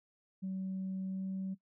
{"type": "tone with pitch glide", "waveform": "sine", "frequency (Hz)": [189.5, 190.6], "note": ["F#3", "G3"], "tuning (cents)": [42, -48], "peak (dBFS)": -34, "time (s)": [0.42, 1.55], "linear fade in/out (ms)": 20, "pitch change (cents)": 10, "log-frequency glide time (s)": [1.07, 1.24], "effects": ["noise-tail reverb RT60 0.1 s tail -19 dB re dry", "tanh soft clip ceiling -32 dBFS"]}